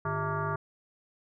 sine tone with frequency modulation, 655 Hz, E5, 11 cents flat, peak -28 dBFS, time 0.05-0.56 s, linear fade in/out 5 ms, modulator 252 Hz, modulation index 3, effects none

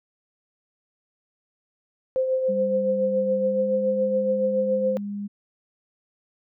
sine tone with tremolo, 520 Hz, C5, 11 cents flat, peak -18 dBFS, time 2.16-4.97 s, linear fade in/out 0 ms, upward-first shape triangle, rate 7.1 Hz, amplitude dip 50%
sine tone with pitch glide, 198.7 to 203.2 Hz, G3 to G#3, +24 to -38 cents, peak -28 dBFS, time 2.48-5.28 s, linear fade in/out 20 ms, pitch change +38 cents, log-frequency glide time 3.41-3.7 s
effects none

